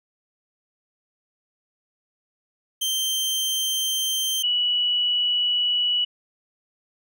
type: tone pair in turn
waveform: sawtooth / sine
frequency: 3136 / 2942 Hz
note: G7 / F#7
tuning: 0 / -11 cents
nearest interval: minor second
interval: 111 cents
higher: first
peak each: -19 dBFS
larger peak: neither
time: 2.81-4.43 / 4.43-6.05 s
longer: neither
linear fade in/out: 10 ms
effects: none